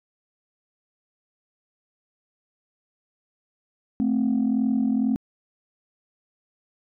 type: tone pair together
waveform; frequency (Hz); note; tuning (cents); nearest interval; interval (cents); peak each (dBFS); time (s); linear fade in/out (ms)
sine; 219.5 / 261.6; A3 / C4; -4 / 0; minor third; 304; -21; 4-5.16; 0
effects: tanh soft clip ceiling -15 dBFS